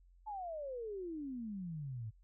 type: exponential sweep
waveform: sine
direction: down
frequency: 880 to 104.8 Hz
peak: -40 dBFS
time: 0.26-2.11 s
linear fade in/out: 20 ms
effects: added 44 Hz sine -61 dBFS peak until 2.23 s